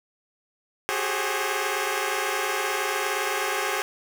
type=tone cluster; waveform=10% pulse; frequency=376 / 404.5 / 423.8 / 535 Hz; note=F#4 / G#4 / G#4 / C5; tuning=+28 / -46 / +35 / +38 cents; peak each=-22 dBFS; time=0.89-3.82 s; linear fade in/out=0 ms; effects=7-bit